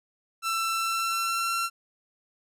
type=tone with pitch glide; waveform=sawtooth; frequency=1337 to 1359.6 Hz; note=E6 to F6; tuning=+24 to -47 cents; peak=-22 dBFS; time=0.42-1.7 s; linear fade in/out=50 ms; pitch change=+29 cents; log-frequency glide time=0.73-1.54 s; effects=resampled to 32000 Hz